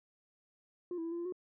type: tone with pitch steps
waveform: sine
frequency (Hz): 353.8 / 328.9 / 332.6 / 341.7 / 344 / 364.2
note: F4 / E4 / E4 / F4 / F4 / F#4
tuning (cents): +23 / -4 / +16 / -38 / -26 / -27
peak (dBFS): -34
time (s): 0.91-1.324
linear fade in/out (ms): 2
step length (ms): 69
effects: tanh soft clip ceiling -34 dBFS